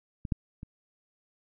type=clicks; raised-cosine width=5 ms; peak=-23 / -14 / -28 dBFS; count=3; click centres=0.252 / 0.322 / 0.631 s; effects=none

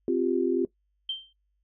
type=chord; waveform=sine; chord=C suspended fourth; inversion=none; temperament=equal; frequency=261.6 / 349.2 / 392 Hz; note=C4 / F4 / G4; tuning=0 / 0 / 0 cents; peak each=-28 / -25 / -28 dBFS; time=0.08-0.65 s; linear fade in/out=2 ms
type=tone with exponential decay; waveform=sine; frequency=3136 Hz; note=G7; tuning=in tune; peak=-25 dBFS; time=1.09-1.33 s; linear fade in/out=5 ms; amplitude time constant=51 ms
effects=noise-tail reverb RT60 0.1 s tail -18 dB re dry + added 50 Hz sine -70 dBFS peak until 1.63 s

